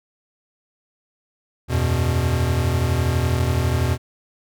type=chord; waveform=square; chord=E suspended second; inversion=none; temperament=equal with one note detuned; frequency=82.41 / 94.5 / 123.47 Hz; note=E2 / F#2 / B2; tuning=0 / +37 / 0 cents; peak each=-22 / -26 / -22 dBFS; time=1.68-3.98 s; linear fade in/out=50 ms; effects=none